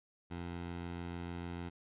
15% pulse tone, 86.7 Hz, F2, 12 cents flat, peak -34 dBFS, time 0.3-1.7 s, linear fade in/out 20 ms, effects resampled to 8000 Hz

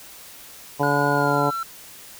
harmonic tone, 143.6 Hz, D3, 39 cents flat, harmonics 1 / 2 / 3 / 4 / 5 / 6 / 7, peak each -26 / -26 / -26 / -26 / -26 / -26 / -26 dBFS, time 0.79-1.51 s, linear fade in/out 20 ms
triangle tone with pitch glide, 1444 to 1347.3 Hz, F#6 to E6, -43 to +37 cents, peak -23 dBFS, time 0.83-1.63 s, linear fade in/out 2 ms, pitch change -120 cents, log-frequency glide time 1.11-1.51 s
effects white hiss -43 dBFS RMS until 2.19 s

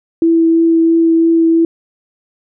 sine tone with vibrato, 329.7 Hz, E4, in tune, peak -7 dBFS, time 0.22-1.65 s, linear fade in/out 2 ms, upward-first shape triangle, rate 3 Hz, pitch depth 11 cents each way, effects none

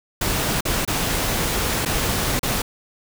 pink noise with dropouts, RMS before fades -22 dBFS, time 0.21-2.62 s, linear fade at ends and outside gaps 5 ms, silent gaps 0.608-0.652 / 0.851-0.876 / 1.851-1.858 / 2.394-2.43 s, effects none

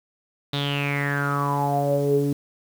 sawtooth tone with low-pass filter sweep, 142.4 Hz, C#3, 47 cents sharp, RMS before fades -23 dBFS, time 0.53-2.33 s, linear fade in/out 5 ms, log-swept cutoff 3800 to 330 Hz, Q 9, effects 7-bit

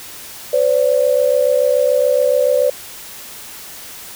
sine tone pair together, 508 / 575 Hz, B4 / D5, +49 / -37 cents, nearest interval major second, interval 214 cents, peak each -14 dBFS, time 0.53-2.7 s, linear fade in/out 5 ms, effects white hiss -34 dBFS RMS until 4.15 s

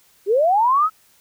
sine linear sweep, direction up, 370 to 1318.5 Hz, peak -13 dBFS, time 0.26-0.9 s, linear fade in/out 50 ms, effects white hiss -56 dBFS RMS until 1.2 s

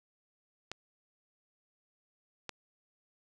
clicks, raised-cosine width 0.2 ms, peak -21 dBFS, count 2, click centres 0.716 / 2.493 s, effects none

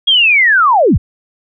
sine linear sweep, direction down, 3322 to 31.29 Hz, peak -6 dBFS, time 0.07-0.98 s, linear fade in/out 10 ms, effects none

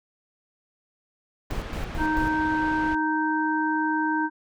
pink low-pass noise, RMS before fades -36 dBFS, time 1.5-2.95 s, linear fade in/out 5 ms, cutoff 2800 Hz, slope 12 dB/octave
brown noise bursts, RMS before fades -29 dBFS, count 4, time 1.51-2.28 s, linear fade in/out 0 ms, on 110 ms, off 110 ms
harmonic tone, 311.1 Hz, D#4, in tune, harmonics 1 / 3 / 5, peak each -25 / -26 / -28 dBFS, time 1.97-4.3 s, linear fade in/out 50 ms
effects none

